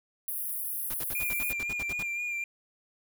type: high-pass noise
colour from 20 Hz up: pink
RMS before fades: -34 dBFS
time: 0.28-1.52 s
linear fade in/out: 0 ms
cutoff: 10000 Hz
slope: 96 dB/octave
type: noise bursts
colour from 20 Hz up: pink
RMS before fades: -40 dBFS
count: 12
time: 0.9-2.029 s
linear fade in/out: 5 ms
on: 40 ms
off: 59 ms
type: tone with vibrato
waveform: triangle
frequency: 2400 Hz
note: D7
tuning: 37 cents sharp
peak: -29 dBFS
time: 1.15-2.44 s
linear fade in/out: 2 ms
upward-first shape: sine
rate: 3.9 Hz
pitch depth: 31 cents each way
effects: none